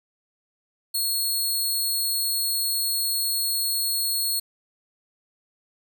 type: tone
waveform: 15% pulse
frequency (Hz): 4318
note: C#8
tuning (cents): -46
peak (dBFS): -16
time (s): 0.94-4.4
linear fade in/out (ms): 10
effects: none